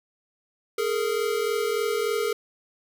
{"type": "tone pair together", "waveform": "square", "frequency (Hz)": [416.7, 460.1], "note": ["G#4", "A#4"], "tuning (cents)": [6, -23], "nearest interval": "major second", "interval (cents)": 171, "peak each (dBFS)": -27, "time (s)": [0.78, 2.33], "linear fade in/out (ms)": 5, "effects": []}